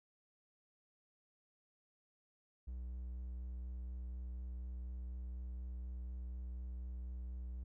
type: tone with vibrato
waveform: triangle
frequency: 61.74 Hz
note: B1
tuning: in tune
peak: -40 dBFS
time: 2.67-7.64 s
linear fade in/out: 10 ms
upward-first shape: triangle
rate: 4.1 Hz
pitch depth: 15 cents each way
effects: none